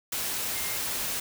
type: tone in noise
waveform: sine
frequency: 2111 Hz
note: C7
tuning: 15 cents sharp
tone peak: -40 dBFS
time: 0.55-0.77 s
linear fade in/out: 5 ms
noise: white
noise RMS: -31 dBFS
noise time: 0.12-1.2 s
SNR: -12 dB
effects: none